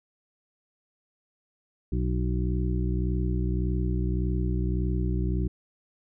harmonic tone, 61.74 Hz, B1, in tune, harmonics 1 / 2 / 3 / 5 / 6, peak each -26 / -30 / -32 / -35 / -37 dBFS, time 1.92-5.48 s, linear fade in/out 5 ms, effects none

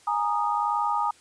sine chord, Ab suspended second, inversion none, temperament equal with one note detuned, 830.6 / 932.3 / 1235.9 Hz, Ab5 / Bb5 / Eb6, 0 / 0 / -12 cents, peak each -27 dBFS, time 0.07-1.11 s, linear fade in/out 5 ms, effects white hiss -56 dBFS RMS until 1.2 s + resampled to 22050 Hz

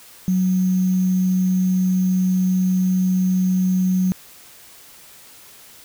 sine tone with sample-and-hold, 185 Hz, F#3, in tune, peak -15 dBFS, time 0.28-4.12 s, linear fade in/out 0 ms, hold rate 6300 Hz, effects white hiss -45 dBFS RMS until 5.84 s

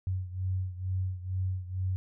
sine beating tone pair, 92.5 / 94.7 Hz, F#2 / F#2, 0 / +41 cents, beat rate 2.2 Hz, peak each -31 / -35 dBFS, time 0.07-1.96 s, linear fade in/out 0 ms, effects none

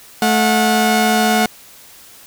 sawtooth tone pair together, 217.9 / 727 Hz, A3 / F#5, -17 / -31 cents, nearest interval octave + major sixth, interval 2086 cents, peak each -11 dBFS, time 0.22-1.46 s, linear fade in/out 2 ms, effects white hiss -42 dBFS RMS until 2.26 s

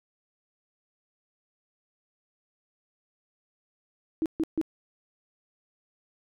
sine tone bursts, 320 Hz, D#4, 49 cents sharp, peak -23 dBFS, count 3, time 4.22-4.614 s, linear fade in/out 0 ms, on 38 ms, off 140 ms, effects none

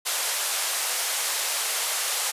white band-pass noise, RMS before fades -27 dBFS, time 0.05-2.32 s, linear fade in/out 20 ms, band 510 to 12000 Hz, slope 24 dB/octave, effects resampled to 32000 Hz

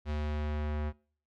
square tone with low-pass filter sweep, 75 Hz, D2, 37 cents sharp, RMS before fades -33 dBFS, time 0.05-0.93 s, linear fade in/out 50 ms, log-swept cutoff 4000 to 1900 Hz, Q 0.82, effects noise-tail reverb RT60 0.5 s tail -25 dB re dry

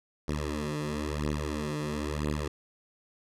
10% pulse beating tone pair, 74.3 / 75.3 Hz, D2 / D2, +21 / +44 cents, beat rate 1 Hz, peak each -25 dBFS, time 0.28-2.48 s, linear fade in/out 5 ms, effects low-pass 10000 Hz 12 dB/octave

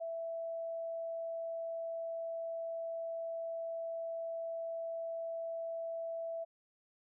sine tone, 662 Hz, E5, 7 cents sharp, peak -37 dBFS, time 0-6.45 s, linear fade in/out 20 ms, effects none

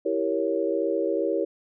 sine chord, E diminished seventh, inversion none, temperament equal, 329.6 / 392 / 466.2 / 554.4 Hz, E4 / G4 / Bb4 / Db5, 0 / 0 / 0 / 0 cents, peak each -28 dBFS, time 0.05-1.45 s, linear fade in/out 10 ms, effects none

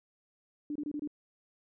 sine tone bursts, 295.4 Hz, D4, 10 cents sharp, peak -33 dBFS, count 5, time 0.7-1.075 s, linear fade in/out 2 ms, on 55 ms, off 25 ms, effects none

